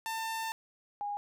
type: tone pair in turn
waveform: sawtooth / sine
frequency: 896 / 819.1 Hz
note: A5 / G#5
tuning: +31 / -24 cents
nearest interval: major second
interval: 155 cents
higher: first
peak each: -30 / -33 dBFS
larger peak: first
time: 0.06-0.52 / 1.01-1.17 s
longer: first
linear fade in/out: 0 ms
effects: none